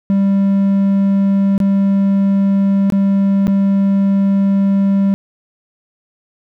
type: tone with dropouts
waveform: triangle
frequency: 196.8 Hz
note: G3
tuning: 7 cents sharp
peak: -8 dBFS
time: 0.1-5.14 s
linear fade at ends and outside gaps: 0 ms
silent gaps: 1.579-1.602 / 2.901-2.923 / 3.47-3.479 s
effects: none